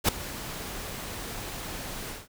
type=noise with ADSR envelope; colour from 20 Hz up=pink; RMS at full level=-19 dBFS; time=0.04-2.28 s; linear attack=43 ms; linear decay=7 ms; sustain=-18 dB; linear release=180 ms; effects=none